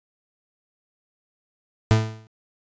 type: tone with exponential decay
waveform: 40% pulse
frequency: 110 Hz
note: A2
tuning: in tune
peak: -10 dBFS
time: 1.91-2.27 s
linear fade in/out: 0 ms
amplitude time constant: 77 ms
effects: resampled to 16000 Hz